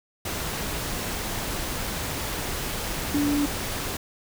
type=tone in noise; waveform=sine; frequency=290 Hz; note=D4; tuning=22 cents flat; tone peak=-21 dBFS; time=3.14-3.46 s; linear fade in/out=5 ms; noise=pink; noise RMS=-30 dBFS; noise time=0.25-3.97 s; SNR=+6 dB; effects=none